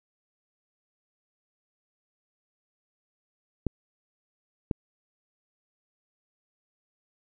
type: clicks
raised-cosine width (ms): 3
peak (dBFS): -13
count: 2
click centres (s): 3.667 / 4.712
effects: none